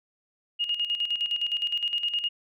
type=tone with tremolo; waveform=sine; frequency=2857 Hz; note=F7; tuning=39 cents sharp; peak=-23 dBFS; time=0.59-2.29 s; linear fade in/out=20 ms; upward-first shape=square; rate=9.7 Hz; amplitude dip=65%; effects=none